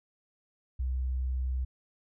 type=tone with vibrato; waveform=sine; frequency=64 Hz; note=C2; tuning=38 cents flat; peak=-28 dBFS; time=0.79-1.65 s; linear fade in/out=10 ms; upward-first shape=square; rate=20 Hz; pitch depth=41 cents each way; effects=none